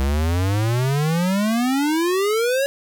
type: exponential sweep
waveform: square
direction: up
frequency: 66 to 564 Hz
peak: -18 dBFS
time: 0-2.66 s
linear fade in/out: 0 ms
effects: none